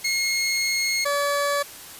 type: tone pair in turn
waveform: 20% pulse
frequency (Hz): 2159 / 571.8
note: C#7 / D5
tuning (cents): -46 / -46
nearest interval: octave + major seventh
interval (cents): 2300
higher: first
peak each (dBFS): -16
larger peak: neither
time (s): 0.04-1.05 / 1.05-1.63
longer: first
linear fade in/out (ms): 10
effects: white hiss -41 dBFS RMS until 1.99 s + resampled to 32000 Hz